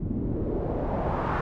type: noise with low-pass filter sweep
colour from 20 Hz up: pink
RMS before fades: -28 dBFS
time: 0-1.41 s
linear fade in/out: 5 ms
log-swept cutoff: 220 to 1300 Hz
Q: 1.9
effects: none